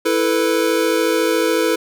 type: chord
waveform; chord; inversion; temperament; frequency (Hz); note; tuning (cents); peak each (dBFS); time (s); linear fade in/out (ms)
square; E suspended fourth; none; equal; 329.6 / 440 / 493.9; E4 / A4 / B4; 0 / 0 / 0; -20; 0.05-1.76; 10
effects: none